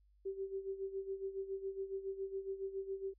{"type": "tone with tremolo", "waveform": "sine", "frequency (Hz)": 387.9, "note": "G4", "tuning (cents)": -18, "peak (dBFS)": -36, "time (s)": [0.25, 3.14], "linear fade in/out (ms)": 10, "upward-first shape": "sine", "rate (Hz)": 7.2, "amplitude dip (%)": 75, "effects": ["added 50 Hz sine -66 dBFS peak until 3.18 s"]}